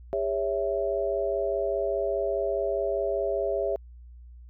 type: chord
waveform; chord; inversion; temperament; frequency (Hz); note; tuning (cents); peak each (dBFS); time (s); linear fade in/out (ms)
sine; C# minor; second; equal with one note detuned; 404.9 / 554.4 / 659.3; G#4 / C#5 / E5; -44 / 0 / 0; -29; 0.13-3.76; 0
effects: added 60 Hz sine -44 dBFS peak until 4.49 s